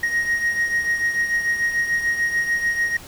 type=beating tone pair; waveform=triangle; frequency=1875 / 1881.8 Hz; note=A#6 / A#6; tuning=+10 / +16 cents; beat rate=6.8 Hz; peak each=-18 / -25 dBFS; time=0.03-2.97 s; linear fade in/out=5 ms; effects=pink hiss -41 dBFS RMS until 3.07 s